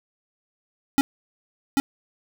square tone with echo, 276 Hz, C#4, 7 cents flat, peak -15 dBFS, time 0.98-1.01 s, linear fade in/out 0 ms, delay 790 ms, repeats 1, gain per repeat -3 dB, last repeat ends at 1.8 s, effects none

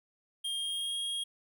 square tone with pitch glide, 3218 to 3265 Hz, G7 to G#7, +45 to -30 cents, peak -33 dBFS, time 0.44-1.24 s, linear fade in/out 10 ms, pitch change +25 cents, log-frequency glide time 0.55-0.97 s, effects none

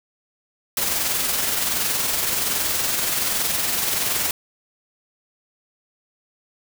white noise with amplitude modulation, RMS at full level -21 dBFS, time 0.77-4.31 s, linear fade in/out 2 ms, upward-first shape sine, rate 21.3 Hz, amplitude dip 35%, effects none

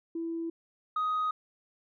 sine tone pair in turn, 331.5 / 1251.6 Hz, E4 / D#6, +10 / +10 cents, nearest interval octave + major seventh, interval 2300 cents, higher second, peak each -31 / -25 dBFS, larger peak second, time 0.15-0.5 / 0.96-1.31 s, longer neither, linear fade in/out 5 ms, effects tanh soft clip ceiling -25 dBFS

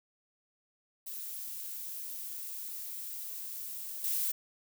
violet noise with level steps, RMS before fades -41 / -32 dBFS, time 1.06-4.32 s, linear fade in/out 10 ms, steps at 4.04 s, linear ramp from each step 2 ms, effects none

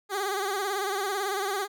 15% pulse tone with vibrato, 395.7 Hz, G4, 16 cents sharp, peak -21 dBFS, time 0.09-1.68 s, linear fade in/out 50 ms, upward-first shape sine, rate 18 Hz, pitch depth 86 cents each way, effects none

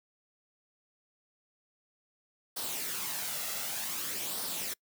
white noise with flanger, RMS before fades -36 dBFS, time 2.56-4.74 s, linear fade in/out 10 ms, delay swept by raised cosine 0.21 to 1.51 ms, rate 0.54 Hz, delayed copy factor +0.5, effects noise-tail reverb RT60 0.1 s tail -25 dB re dry + high-pass 150 Hz 12 dB/octave

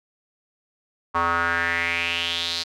square tone with band-pass filter sweep, 84.9 Hz, F2, 48 cents flat, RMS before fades -24 dBFS, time 1.14-2.64 s, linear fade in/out 20 ms, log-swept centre 1100 to 4400 Hz, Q 4.7, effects none

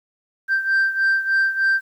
sine beating tone pair, 1568 / 1571.3 Hz, G6 / G6, 0 / +4 cents, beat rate 3.3 Hz, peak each -16 / -20 dBFS, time 0.48-1.81 s, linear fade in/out 50 ms, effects tanh soft clip ceiling -13 dBFS + 9-bit

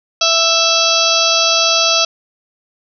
harmonic tone, 661 Hz, E5, 5 cents sharp, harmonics 1 / 2 / 4 / 5 / 6 / 7 / 8 / 9, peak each -19 / -19 / -19 / -19 / -19 / -19 / -19 / -19 dBFS, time 0.21-2.05 s, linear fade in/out 5 ms, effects none

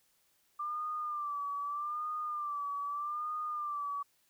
sine tone with vibrato, 1183 Hz, D6, 12 cents sharp, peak -34 dBFS, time 0.59-4.03 s, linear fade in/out 10 ms, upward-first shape sine, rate 0.81 Hz, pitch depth 65 cents each way, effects white hiss -72 dBFS RMS until 4.29 s

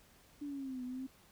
sine linear two-way sweep, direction down then up, 293.7 to 248.2 to 266 Hz, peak -39 dBFS, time 0.41-1.07 s, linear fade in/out 10 ms, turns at 0.84 s, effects pink hiss -64 dBFS RMS until 1.31 s

